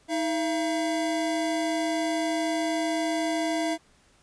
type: tone pair together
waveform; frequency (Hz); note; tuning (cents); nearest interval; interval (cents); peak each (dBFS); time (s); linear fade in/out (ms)
square; 317.7 / 676; D#4 / E5; +36 / +43; octave + minor second; 1307; -28 / -29; 0.08-3.78; 50
effects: pink hiss -61 dBFS RMS until 4.22 s + resampled to 22050 Hz